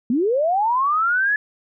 sine linear sweep, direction up, 220 to 1724 Hz, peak -16 dBFS, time 0.1-1.36 s, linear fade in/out 2 ms, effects none

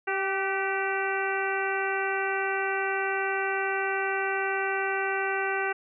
harmonic tone with a mistuned harmonic, 389.6 Hz, G4, 11 cents flat, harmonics 1 / 2 / 3 / 4 / 5 / 6 / 7, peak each -31 / -32 / -36 / -31 / -34 / -37 / -38 dBFS, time 0.07-5.73 s, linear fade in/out 10 ms, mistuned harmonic 4, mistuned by -37 cents, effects none

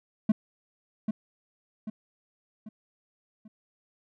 triangle tone with echo, 216.1 Hz, A3, 31 cents flat, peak -16 dBFS, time 0.29-0.32 s, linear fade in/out 5 ms, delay 790 ms, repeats 4, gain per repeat -7 dB, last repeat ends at 3.48 s, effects none

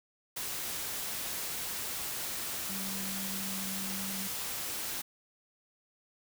sine tone in noise, 193.4 Hz, G3, 23 cents flat, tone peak -40 dBFS, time 2.69-4.28 s, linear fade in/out 10 ms, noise white, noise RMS -37 dBFS, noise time 0.36-5.02 s, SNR -6 dB, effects none

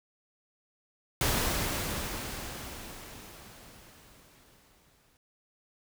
pink noise with exponential decay, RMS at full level -27 dBFS, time 1.21-5.17 s, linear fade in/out 1 ms, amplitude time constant 860 ms, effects none

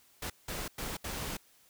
pink noise bursts at uneven times, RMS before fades -38 dBFS, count 4, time 0.22-0.3 / 0.48-0.68 / 0.78-0.97 / 1.04-1.37 s, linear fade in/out 5 ms, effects white hiss -64 dBFS RMS until 1.69 s

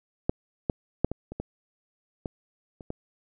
clicks, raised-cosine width 2 ms, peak -9 / -11 / -7 / -17 / -24 / -18 / -18 / -29 / -19 dBFS, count 9, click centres 0.295 / 0.698 / 1.046 / 1.116 / 1.32 / 1.4 / 2.258 / 2.808 / 2.904 s, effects none

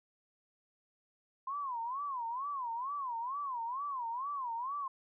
sine tone with vibrato, 1030 Hz, C6, 28 cents flat, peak -35 dBFS, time 1.47-4.88 s, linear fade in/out 5 ms, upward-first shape sine, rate 2.2 Hz, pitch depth 210 cents each way, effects none

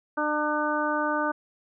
harmonic tone, 300 Hz, D4, 37 cents sharp, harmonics 1 / 2 / 3 / 4 / 5, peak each -30 / -30 / -30 / -30 / -30 dBFS, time 0.17-1.32 s, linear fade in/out 10 ms, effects none

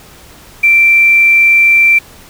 sine tone with quantisation, 2349 Hz, D7, in tune, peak -4 dBFS, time 0.63-1.99 s, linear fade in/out 10 ms, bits 5, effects pink hiss -38 dBFS RMS until 2.29 s

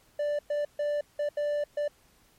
triangle tone bursts at uneven times, 587.3 Hz, D5, in tune, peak -24 dBFS, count 6, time 0.19-0.39 / 0.5-0.65 / 0.79-1.01 / 1.19-1.29 / 1.37-1.64 / 1.77-1.88 s, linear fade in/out 5 ms, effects pink hiss -63 dBFS RMS until 2.38 s + MP3 64 kbps

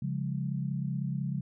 sine chord, Db major, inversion none, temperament equal with one note detuned, 138.59 / 174.61 / 204.6 Hz, Db3 / F3 / Ab3, 0 / 0 / -26 cents, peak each -32 / -35 / -37 dBFS, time 0.02-1.41 s, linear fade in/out 5 ms, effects none

